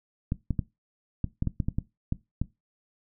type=clicks; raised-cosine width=5 ms; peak=-14 dBFS; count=11; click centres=0.321 / 0.507 / 0.592 / 1.243 / 1.424 / 1.473 / 1.602 / 1.685 / 1.785 / 2.124 / 2.416 s; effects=noise-tail reverb RT60 0.2 s tail -18 dB re dry